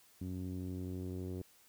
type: tone with low-pass filter sweep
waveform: sawtooth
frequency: 91.9 Hz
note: F#2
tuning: 11 cents flat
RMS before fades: -41 dBFS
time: 0.21-1.42 s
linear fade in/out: 5 ms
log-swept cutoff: 260 to 390 Hz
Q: 2.5
effects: white hiss -65 dBFS RMS until 1.68 s